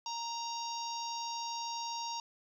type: harmonic tone with a mistuned harmonic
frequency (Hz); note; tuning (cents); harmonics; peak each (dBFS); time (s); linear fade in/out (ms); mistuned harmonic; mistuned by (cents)
932.3; A#5; 0; 1 / 3 / 4 / 5 / 6 / 7; -38 / -49 / -48 / -46 / -44 / -49; 0.06-2.2; 2; 7; +16
effects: 11-bit